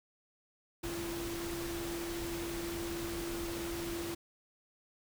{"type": "tone in noise", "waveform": "sine", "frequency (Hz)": 339.9, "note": "F4", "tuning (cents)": -47, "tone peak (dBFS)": -38, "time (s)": [0.83, 4.15], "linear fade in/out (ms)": 10, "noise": "pink", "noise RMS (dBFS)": -42, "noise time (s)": [0.83, 4.15], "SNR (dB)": 1, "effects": []}